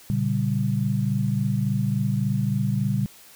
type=chord; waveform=sine; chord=G diminished; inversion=first; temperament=just; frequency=117.6 / 141.12 / 196 Hz; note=Bb2 / Db3 / G3; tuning=+16 / +31 / 0 cents; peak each=-25 dBFS; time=0.1-3.06 s; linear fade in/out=0 ms; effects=white hiss -49 dBFS RMS until 3.35 s